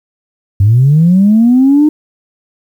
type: linear sweep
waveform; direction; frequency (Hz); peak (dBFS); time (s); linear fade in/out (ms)
sine; up; 94.3 to 307.7; -3; 0.6-1.89; 5
effects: tanh soft clip ceiling 0 dBFS + 7-bit